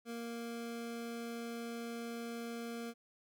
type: tone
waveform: 25% pulse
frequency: 233.3 Hz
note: A#3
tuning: 2 cents sharp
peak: -37 dBFS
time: 0.05-2.94 s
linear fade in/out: 50 ms
effects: none